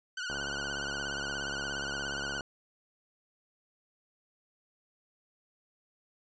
sawtooth tone with vibrato, 1480 Hz, F#6, in tune, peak -31 dBFS, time 0.17-2.41 s, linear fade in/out 5 ms, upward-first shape triangle, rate 17 Hz, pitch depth 92 cents each way
click train, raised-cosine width 1 ms, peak -26 dBFS, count 149, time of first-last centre 0.3-2.408 s, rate 70.2 Hz
effects resampled to 16000 Hz

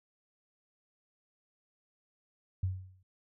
sine tone with exponential decay, 93.3 Hz, F#2, 15 cents sharp, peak -26 dBFS, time 2.63-3.03 s, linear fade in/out 5 ms, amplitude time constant 86 ms, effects none

